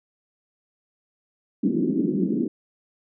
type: band-pass noise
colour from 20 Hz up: white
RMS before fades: -23 dBFS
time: 1.63-2.48 s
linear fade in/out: 5 ms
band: 180 to 350 Hz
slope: 48 dB/octave
effects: none